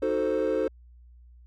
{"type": "chord", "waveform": "triangle", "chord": "D# diminished seventh", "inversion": "none", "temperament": "equal", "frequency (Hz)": [311.1, 370, 440, 523.3], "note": ["D#4", "F#4", "A4", "C5"], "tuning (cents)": [0, 0, 0, 0], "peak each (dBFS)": [-28, -29, -25, -25], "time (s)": [0.02, 0.68], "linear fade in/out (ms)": 5, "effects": ["tanh soft clip ceiling -16 dBFS", "added 60 Hz sine -49 dBFS peak until 1.46 s"]}